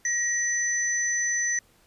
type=tone pair together; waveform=sine; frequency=1896 / 6019 Hz; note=A#6 / F#8; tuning=+29 / +29 cents; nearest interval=octave + minor sixth; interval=2000 cents; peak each=-26 dBFS; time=0.05-1.59 s; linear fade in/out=2 ms; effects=pink hiss -61 dBFS RMS until 1.86 s + resampled to 32000 Hz